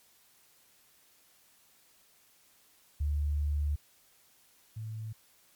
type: tone pair in turn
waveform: sine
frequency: 73.4 / 109.98 Hz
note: D2 / A2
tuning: 0 / 0 cents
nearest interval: perfect fifth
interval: 700 cents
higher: second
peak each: -27 / -36 dBFS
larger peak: first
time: 3-3.76 / 4.76-5.13 s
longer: first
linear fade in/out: 10 ms
effects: white hiss -64 dBFS RMS until 5.55 s + MP3 96 kbps